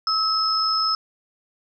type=tone pair together; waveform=sine; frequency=1293 / 5186 Hz; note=E6 / E8; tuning=-34 / -29 cents; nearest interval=2 octaves; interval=2405 cents; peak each=-22 / -21 dBFS; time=0.07-0.95 s; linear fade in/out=2 ms; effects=none